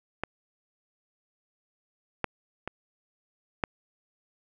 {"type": "clicks", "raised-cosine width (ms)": 0.5, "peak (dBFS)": [-14, -11, -18, -10], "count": 4, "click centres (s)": [0.236, 2.243, 2.676, 3.638], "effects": []}